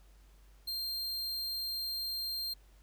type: tone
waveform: 45% pulse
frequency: 4186 Hz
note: C8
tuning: in tune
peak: -34 dBFS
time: 0.67-2.54 s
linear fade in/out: 10 ms
effects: added 49 Hz sine -57 dBFS peak until 2.82 s + pink hiss -68 dBFS RMS until 2.82 s